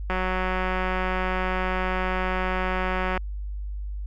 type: click train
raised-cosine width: 0.5 ms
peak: -12 dBFS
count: 570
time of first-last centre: 0.1-3.176 s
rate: 185 Hz
effects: added 50 Hz sine -29 dBFS peak until 4.06 s